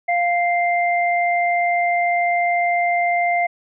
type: tone pair together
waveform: sine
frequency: 698.5 / 2093 Hz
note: F5 / C7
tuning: 0 / 0 cents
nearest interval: octave + perfect fifth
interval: 1900 cents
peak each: -17 / -21 dBFS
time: 0.08-3.47 s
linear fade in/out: 10 ms
effects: none